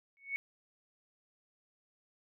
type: tone with exponential growth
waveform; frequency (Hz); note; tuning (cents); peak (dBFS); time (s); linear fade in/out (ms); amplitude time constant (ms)
sine; 2217; C#7; 0; -29; 0.17-0.36; 0; 41
effects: none